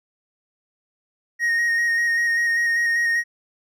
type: tone with vibrato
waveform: triangle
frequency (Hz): 1867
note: A#6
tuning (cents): +2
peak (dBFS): -16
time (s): 1.39-3.24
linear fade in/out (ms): 50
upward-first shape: square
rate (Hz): 5.1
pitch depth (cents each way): 15
effects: none